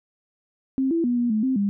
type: tone with pitch steps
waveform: sine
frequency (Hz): 265.7 / 333.1 / 243.3 / 240.4 / 215.7 / 261.7 / 201.3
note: C4 / E4 / B3 / B3 / A3 / C4 / G3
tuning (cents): +27 / +18 / -26 / -46 / -34 / 0 / +46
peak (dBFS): -19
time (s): 0.78-1.69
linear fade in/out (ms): 0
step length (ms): 130
effects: none